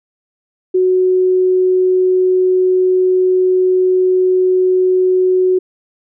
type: tone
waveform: sine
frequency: 369.5 Hz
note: F#4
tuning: 2 cents flat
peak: -9 dBFS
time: 0.74-5.59 s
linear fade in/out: 10 ms
effects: none